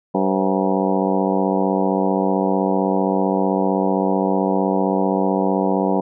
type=harmonic tone with a mistuned harmonic; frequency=95.6 Hz; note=G2; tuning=43 cents flat; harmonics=2 / 3 / 4 / 5 / 6 / 7 / 8 / 9 / 10; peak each=-21 / -23 / -24 / -25 / -26 / -26 / -27 / -28 / -28 dBFS; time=0.14-6.01 s; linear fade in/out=10 ms; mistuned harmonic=6; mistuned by=-100 cents; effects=none